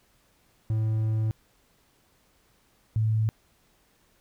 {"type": "tone pair in turn", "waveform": ["triangle", "sine"], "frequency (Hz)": [109.7, 109.7], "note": ["A2", "A2"], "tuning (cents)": [-5, -5], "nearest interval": "unison", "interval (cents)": 0, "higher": "neither", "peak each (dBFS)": -21, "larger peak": "neither", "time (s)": [[0.7, 1.31], [2.96, 3.29]], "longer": "first", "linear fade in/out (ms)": 0, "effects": ["pink hiss -65 dBFS RMS until 4.2 s"]}